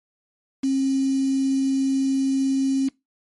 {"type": "tone with quantisation", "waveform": "sine", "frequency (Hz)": 269, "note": "C4", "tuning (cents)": 48, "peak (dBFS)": -18, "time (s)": [0.63, 2.89], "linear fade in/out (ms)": 10, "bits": 6, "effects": ["noise-tail reverb RT60 0.2 s tail -22 dB re dry", "MP3 48 kbps"]}